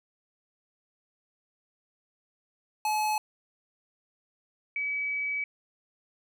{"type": "tone pair in turn", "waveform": ["square", "sine"], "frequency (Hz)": [855, 2283], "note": ["A5", "D7"], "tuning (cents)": [-50, -50], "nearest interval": "octave + perfect fourth", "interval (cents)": 1700, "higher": "second", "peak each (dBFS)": [-26, -28], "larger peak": "first", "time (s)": [[2.85, 3.18], [4.76, 5.44]], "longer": "second", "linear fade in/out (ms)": 2, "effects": []}